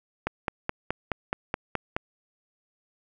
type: click train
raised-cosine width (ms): 0.5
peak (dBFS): -11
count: 9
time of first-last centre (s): 0.27-1.965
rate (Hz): 4.72
effects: none